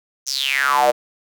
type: tone with high-pass filter sweep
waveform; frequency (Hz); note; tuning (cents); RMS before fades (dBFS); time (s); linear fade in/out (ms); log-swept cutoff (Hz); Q
square; 67.8; C#2; -38; -18; 0.26-0.92; 20; 6200 to 540; 8.2
effects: none